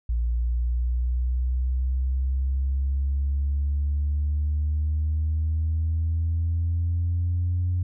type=exponential sweep; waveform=sine; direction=up; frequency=58.1 to 89.8 Hz; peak=-20 dBFS; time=0.09-7.83 s; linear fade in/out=5 ms; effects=tanh soft clip ceiling -18 dBFS